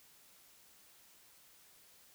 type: silence
effects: white hiss -63 dBFS RMS until 2.14 s